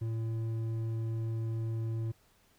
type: tone with hard clipping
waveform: sine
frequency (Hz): 112.8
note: A2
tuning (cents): +44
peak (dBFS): -33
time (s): 0.01-2.12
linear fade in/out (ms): 10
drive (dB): 6
effects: pink hiss -67 dBFS RMS until 2.58 s